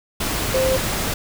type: tone in noise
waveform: sine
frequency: 523.3 Hz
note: C5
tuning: in tune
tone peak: -17 dBFS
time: 0.54-0.77 s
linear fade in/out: 5 ms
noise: pink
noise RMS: -23 dBFS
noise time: 0.2-1.14 s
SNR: +3 dB
effects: none